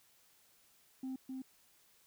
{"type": "tone with echo", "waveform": "sine", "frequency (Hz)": 261.6, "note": "C4", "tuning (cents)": 0, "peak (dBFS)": -36, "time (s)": [1.03, 1.16], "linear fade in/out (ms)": 5, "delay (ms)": 260, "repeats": 1, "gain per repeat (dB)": -3, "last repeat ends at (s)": 1.42, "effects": ["tanh soft clip ceiling -37 dBFS", "white hiss -68 dBFS RMS until 2.06 s"]}